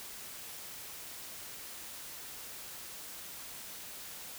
silence, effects white hiss -46 dBFS RMS until 4.38 s

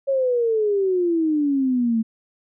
sine exponential sweep, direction down, 554.4 to 220 Hz, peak -17 dBFS, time 0.07-2.03 s, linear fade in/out 20 ms, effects none

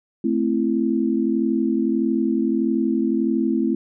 sine chord, A minor, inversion none, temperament equal with one note detuned, 220 / 261.6 / 333.5 Hz, A3 / C4 / E4, 0 / 0 / +20 cents, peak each -22 dBFS, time 0.24-3.75 s, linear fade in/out 5 ms, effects none

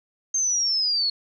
sine linear sweep, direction down, 6390 to 4304 Hz, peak -20 dBFS, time 0.34-1.1 s, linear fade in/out 5 ms, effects none

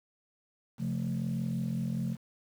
sine chord, F major, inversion second, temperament equal with one note detuned, 133.64 / 174.61 / 220 Hz, C3 / F3 / A3, +37 / 0 / 0 cents, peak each -33 / -33 / -33 dBFS, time 0.78-2.17 s, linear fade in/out 50 ms, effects tanh soft clip ceiling -25 dBFS + 9-bit

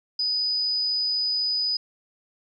sine tone, 4978 Hz, D#8, in tune, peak -22 dBFS, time 0.19-1.77 s, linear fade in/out 5 ms, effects none

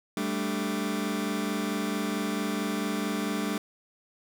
sawtooth chord, G suspended second, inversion none, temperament just, 196 / 220.5 / 294 Hz, G3 / A3 / D4, 0 / +4 / +2 cents, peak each -28 dBFS, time 0.17-3.58 s, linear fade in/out 2 ms, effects none

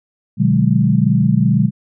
sine chord, G# half-diminished seventh, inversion first, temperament equal with one note detuned, 123.47 / 149.23 / 185 / 207.7 Hz, B2 / D3 / F#3 / G#3, 0 / +28 / 0 / 0 cents, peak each -16 dBFS, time 0.37-1.71 s, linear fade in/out 50 ms, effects none

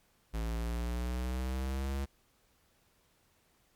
square linear sweep, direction up, 55 to 69.1 Hz, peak -33 dBFS, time 0.33-2.06 s, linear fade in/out 20 ms, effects pink hiss -70 dBFS RMS until 3.75 s + MP3 96 kbps

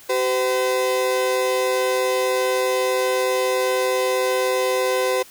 35% pulse tone pair together, 382.1 / 510 Hz, G4 / C5, -44 / -44 cents, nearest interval perfect fourth, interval 500 cents, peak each -22 / -18 dBFS, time 0.09-5.23 s, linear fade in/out 10 ms, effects white hiss -46 dBFS RMS until 5.3 s

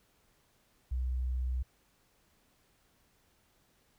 sine tone, 63 Hz, B1, 35 cents sharp, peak -30 dBFS, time 0.91-1.63 s, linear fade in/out 10 ms, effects pink hiss -70 dBFS RMS until 3.98 s

